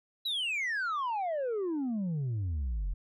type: exponential sweep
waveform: sine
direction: down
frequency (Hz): 4010 to 40.58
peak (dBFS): -27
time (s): 0.25-2.94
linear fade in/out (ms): 10
effects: tanh soft clip ceiling -29 dBFS